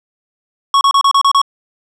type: tone bursts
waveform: square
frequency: 1107 Hz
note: C#6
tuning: 3 cents flat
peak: -8 dBFS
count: 7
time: 0.74-1.416 s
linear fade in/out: 2 ms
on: 70 ms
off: 31 ms
effects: low-pass 6000 Hz 12 dB/octave + 8-bit